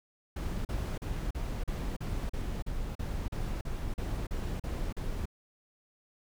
brown noise bursts, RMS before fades -34 dBFS, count 15, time 0.36-5.256 s, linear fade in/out 5 ms, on 290 ms, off 39 ms, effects none

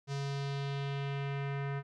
square tone with low-pass filter sweep, 139.6 Hz, C#3, 13 cents sharp, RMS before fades -36 dBFS, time 0.07-1.83 s, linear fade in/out 50 ms, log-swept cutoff 5800 to 1800 Hz, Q 1.8, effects none

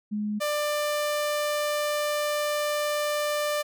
sine / sawtooth tone pair in turn, 209.8 / 593.4 Hz, G#3 / D5, +18 / +18 cents, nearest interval octave + tritone, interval 1800 cents, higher second, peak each -26 / -21 dBFS, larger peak second, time 0.11-0.4 / 0.4-3.63 s, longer second, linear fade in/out 20 ms, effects none

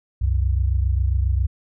sine tone pair together, 65.09 / 92.5 Hz, C2 / F#2, -8 / 0 cents, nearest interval tritone, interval 608 cents, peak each -18 / -22 dBFS, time 0.21-1.47 s, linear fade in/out 10 ms, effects none

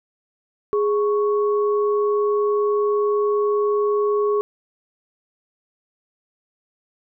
sine tone pair together, 415.3 / 1108.7 Hz, G#4 / C#6, 0 / 0 cents, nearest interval octave + perfect fourth, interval 1700 cents, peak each -17 / -26 dBFS, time 0.73-4.41 s, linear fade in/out 0 ms, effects none

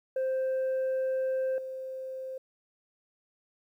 sine tone with level steps, 523.3 Hz, C5, in tune, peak -24 / -35 dBFS, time 0.16-2.38 s, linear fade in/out 5 ms, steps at 1.58 s, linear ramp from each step 2 ms, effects tanh soft clip ceiling -26 dBFS + 11-bit

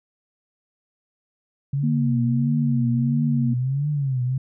sine tone with vibrato, 136.2 Hz, C#3, 30 cents flat, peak -20 dBFS, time 1.73-4.38 s, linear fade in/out 5 ms, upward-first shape triangle, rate 1.5 Hz, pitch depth 180 cents each way
sine tone, 234.7 Hz, A#3, 12 cents sharp, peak -21 dBFS, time 1.83-3.54 s, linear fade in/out 10 ms
effects none

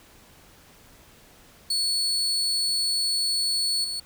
35% pulse tone with level steps, 4412 Hz, C#8, 9 cents flat, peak -21 / -27 dBFS, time 1.7-4 s, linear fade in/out 5 ms, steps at 3.84 s, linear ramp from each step 5 ms, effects pink hiss -53 dBFS RMS until 4.05 s

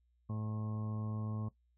harmonic tone with a mistuned harmonic, 108.2 Hz, A2, 29 cents flat, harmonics 1 / 2 / 3 / 4 / 5 / 6 / 7 / 8 / 9 / 10, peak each -37 / -42 / -55 / -55 / -56 / -59 / -62 / -62 / -65 / -54 dBFS, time 0.29-1.49 s, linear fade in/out 10 ms, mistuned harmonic 6, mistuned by -25 cents, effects noise-tail reverb RT60 0.1 s tail -17 dB re dry + added 60 Hz sine -70 dBFS peak until 1.77 s

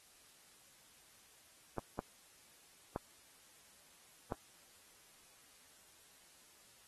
clicks, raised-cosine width 1 ms, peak -24 dBFS, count 4, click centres 1.783 / 1.991 / 2.961 / 4.322 s, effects white hiss -64 dBFS RMS until 6.87 s + AAC 32 kbps

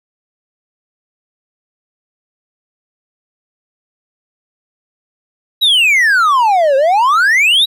triangle exponential two-way sweep, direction down then up, 3951 to 523.3 to 3951 Hz, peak -6 dBFS, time 5.61-7.66 s, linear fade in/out 20 ms, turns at 6.76 s, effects none

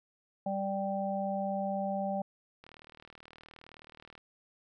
harmonic tone, 196 Hz, G3, in tune, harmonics 1 / 3 / 4, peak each -35 / -35 / -35 dBFS, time 0.46-2.22 s, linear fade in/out 5 ms
click train, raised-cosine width 0.3 ms, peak -35 dBFS, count 61, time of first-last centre 2.64-4.178 s, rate 39 Hz
effects none

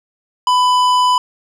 triangle tone with tanh clipping, 998 Hz, B5, 18 cents sharp, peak -12 dBFS, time 0.47-1.18 s, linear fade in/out 2 ms, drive 18 dB, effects none

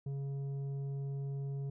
sine tone with tanh clipping, 138.59 Hz, C#3, in tune, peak -37 dBFS, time 0.06-1.7 s, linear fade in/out 5 ms, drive 7 dB, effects none

